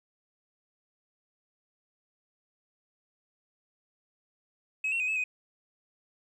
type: tone with pitch steps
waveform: sine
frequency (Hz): 2559 / 2721 / 2507 / 2596 / 2504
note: D#7 / F7 / D#7 / E7 / D#7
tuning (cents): +48 / -46 / +12 / -27 / +10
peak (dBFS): -25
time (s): 4.84-5.24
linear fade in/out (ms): 5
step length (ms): 80
effects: tanh soft clip ceiling -25 dBFS + 11-bit